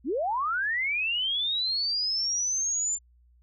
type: linear sweep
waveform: sine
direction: up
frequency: 214.2 to 7250 Hz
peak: -25 dBFS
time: 0.04-2.99 s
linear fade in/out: 50 ms
effects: added 60 Hz sine -57 dBFS peak until 3.42 s